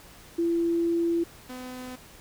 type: tone pair in turn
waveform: sine / sawtooth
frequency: 337.7 / 253 Hz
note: E4 / B3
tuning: +42 / +42 cents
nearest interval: perfect fourth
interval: 500 cents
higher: first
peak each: -22 / -33 dBFS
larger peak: first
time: 0.38-1.24 / 1.49-1.96 s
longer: first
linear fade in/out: 10 ms
effects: pink hiss -50 dBFS RMS until 2.2 s